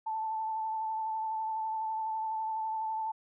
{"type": "tone with vibrato", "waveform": "sine", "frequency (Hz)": 880, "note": "A5", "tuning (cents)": 0, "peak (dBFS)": -31, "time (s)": [0.06, 3.12], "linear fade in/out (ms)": 10, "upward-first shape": "triangle", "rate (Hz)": 12, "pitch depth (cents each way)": 23, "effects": []}